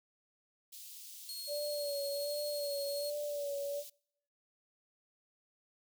white high-pass noise, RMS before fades -50 dBFS, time 0.72-3.9 s, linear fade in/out 10 ms, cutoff 3200 Hz, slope 24 dB/octave
sawtooth tone with tremolo, 4300 Hz, C8, 47 cents sharp, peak -38 dBFS, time 1.29-3.1 s, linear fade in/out 0 ms, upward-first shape triangle, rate 12 Hz, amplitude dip 25%
sine tone with vibrato, 576 Hz, D5, 34 cents flat, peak -35 dBFS, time 1.47-3.84 s, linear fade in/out 50 ms, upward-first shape sine, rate 1.3 Hz, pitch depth 38 cents each way
effects noise-tail reverb RT60 0.7 s tail -26 dB re dry

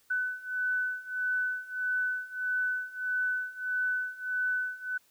sine beating tone pair, 1500 / 1501.6 Hz, F#6 / F#6, +23 / +25 cents, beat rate 1.6 Hz, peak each -33 / -31 dBFS, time 0.1-4.98 s, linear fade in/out 10 ms, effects white hiss -66 dBFS RMS until 5.1 s

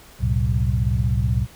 sine tone cluster, 66.7 / 88.7 / 112.2 / 128.2 / 187 Hz, C2 / F2 / A2 / C3 / F#3, +34 / +27 / +34 / -35 / +19 cents, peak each -22 / -29 / -21 / -24 / -30 dBFS, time 0.19-1.47 s, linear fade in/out 50 ms, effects pink hiss -47 dBFS RMS until 1.55 s

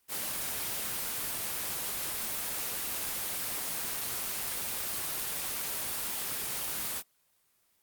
white noise, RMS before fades -34 dBFS, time 0.08-7.03 s, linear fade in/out 50 ms, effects white hiss -71 dBFS RMS until 7.82 s + Opus 24 kbps

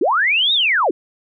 sine linear two-way sweep, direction up then down, 277.2 to 3803 to 277.2 Hz, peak -13 dBFS, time 0.01-0.91 s, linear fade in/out 5 ms, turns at 0.53 s, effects none

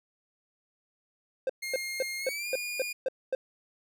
triangle tone bursts, 523.3 Hz, C5, in tune, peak -23 dBFS, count 8, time 1.47-3.35 s, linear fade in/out 2 ms, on 25 ms, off 240 ms
sawtooth tone with pitch glide, 2130 to 2433 Hz, C7 to D#7, +30 to -39 cents, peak -30 dBFS, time 1.62-2.93 s, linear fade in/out 10 ms, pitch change +231 cents, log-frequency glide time 2.19-2.48 s
effects none

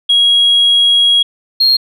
sine tone pair in turn, 3300 / 4243 Hz, G#7 / C8, -12 / +23 cents, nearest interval major third, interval 435 cents, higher second, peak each -5 dBFS, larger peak neither, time 0.09-1.23 / 1.6-1.77 s, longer first, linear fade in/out 10 ms, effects tanh soft clip ceiling -4 dBFS

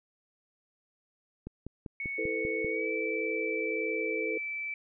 click train, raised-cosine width 3 ms, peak -26 dBFS, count 7, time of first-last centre 1.47-2.646 s, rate 5.1 Hz
sine tone with pitch glide, 2217 to 2319 Hz, C#7 to D7, 0 to -22 cents, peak -33 dBFS, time 2-4.74 s, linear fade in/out 2 ms, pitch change +78 cents, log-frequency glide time 2.68-2.9 s
sine chord, E suspended fourth, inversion none, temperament equal with one note detuned, 329.6 / 440 / 501.6 Hz, E4 / A4 / B4, 0 / 0 / +27 cents, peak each -37 / -33 / -37 dBFS, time 2.18-4.38 s, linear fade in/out 5 ms
effects none

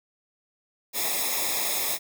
white noise with comb filter, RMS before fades -27 dBFS, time 0.93-1.99 s, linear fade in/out 50 ms, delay 0.67 ms, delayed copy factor -0.9, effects none

